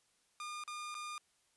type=tone with dropouts; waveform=sawtooth; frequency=1211 Hz; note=D#6; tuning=47 cents flat; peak=-38 dBFS; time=0.4-1.18 s; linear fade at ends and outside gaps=1 ms; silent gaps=0.638-0.677 / 0.944-0.95 s; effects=white hiss -74 dBFS RMS until 1.56 s + resampled to 24000 Hz